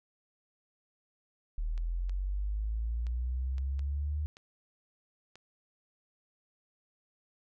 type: linear sweep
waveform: sine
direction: up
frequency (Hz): 38.12 to 75.8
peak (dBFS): -30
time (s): 1.58-4.26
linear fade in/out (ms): 0
type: clicks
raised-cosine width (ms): 0.2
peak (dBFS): -34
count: 7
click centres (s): 1.778 / 2.095 / 3.068 / 3.582 / 3.793 / 4.369 / 5.356
effects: none